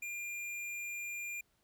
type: tone with hard clipping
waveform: sine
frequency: 2400 Hz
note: D7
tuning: 37 cents sharp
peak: -40 dBFS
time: 0.02-1.41 s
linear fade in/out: 5 ms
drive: 14 dB
effects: pink hiss -75 dBFS RMS until 1.63 s